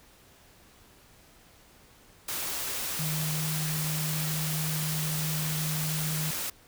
sine tone in noise, 155.1 Hz, D#3, 5 cents flat, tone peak -30 dBFS, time 2.99-6.31 s, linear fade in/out 5 ms, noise white, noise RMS -33 dBFS, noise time 2.28-6.5 s, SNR 0 dB, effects pink hiss -57 dBFS RMS until 6.67 s

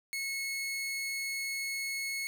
sawtooth tone, 2187 Hz, C#7, 24 cents flat, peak -30 dBFS, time 0.13-2.27 s, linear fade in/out 0 ms, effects 11-bit

